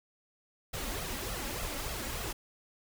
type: noise with flanger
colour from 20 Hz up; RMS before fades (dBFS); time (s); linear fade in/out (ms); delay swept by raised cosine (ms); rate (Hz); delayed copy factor
pink; -37; 0.73-2.33; 10; 1.5 to 3.7; 3.4; +0.7
effects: none